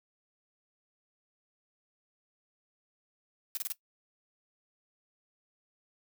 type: noise bursts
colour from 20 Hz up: blue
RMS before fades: -34 dBFS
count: 4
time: 3.55-3.721 s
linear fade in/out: 0 ms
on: 21 ms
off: 29 ms
effects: noise-tail reverb RT60 0.1 s tail -17 dB re dry